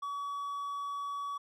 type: tone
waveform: triangle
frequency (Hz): 1135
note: C#6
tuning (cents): +41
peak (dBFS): -33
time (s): 0.02-1.38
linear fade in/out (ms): 10
effects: none